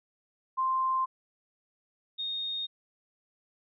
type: tone pair in turn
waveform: sine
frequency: 1046.5 / 3700 Hz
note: C6 / A#7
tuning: 0 / -14 cents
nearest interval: octave + minor seventh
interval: 2186 cents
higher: second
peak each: -25 / -31 dBFS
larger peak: first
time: 0.57-1.06 / 2.18-2.67 s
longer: neither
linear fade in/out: 20 ms
effects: none